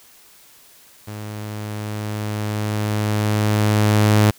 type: tone with level ramp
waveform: sawtooth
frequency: 105.8 Hz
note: G#2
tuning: 33 cents sharp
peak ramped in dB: -26 to -7 dBFS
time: 1.07-4.31 s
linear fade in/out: 10 ms
effects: white hiss -49 dBFS RMS until 4.38 s